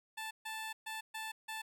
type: tone bursts at uneven times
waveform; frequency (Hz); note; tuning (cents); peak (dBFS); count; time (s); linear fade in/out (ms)
15% pulse; 879; A5; -2; -34; 5; 0.17-0.31 / 0.45-0.73 / 0.86-1.01 / 1.14-1.32 / 1.48-1.62; 10
effects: none